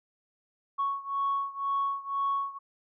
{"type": "beating tone pair", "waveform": "sine", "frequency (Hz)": [1108, 1110], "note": ["C#6", "C#6"], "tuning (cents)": [-1, 2], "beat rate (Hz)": 2, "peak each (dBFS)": [-29, -31], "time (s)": [0.78, 2.59], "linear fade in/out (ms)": 20, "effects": ["tanh soft clip ceiling -21 dBFS"]}